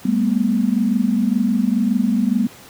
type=tone cluster; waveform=sine; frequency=198.3 / 223.4 / 245.4 Hz; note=G3 / A3 / B3; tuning=+20 / +27 / -11 cents; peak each=-19 dBFS; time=0.05-2.47 s; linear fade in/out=5 ms; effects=pink hiss -42 dBFS RMS until 2.69 s + high-pass 100 Hz 12 dB/octave